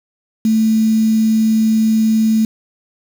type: tone with quantisation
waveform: sine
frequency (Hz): 220.3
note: A3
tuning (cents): +2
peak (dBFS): -10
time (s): 0.45-2.45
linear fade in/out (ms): 2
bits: 5
effects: none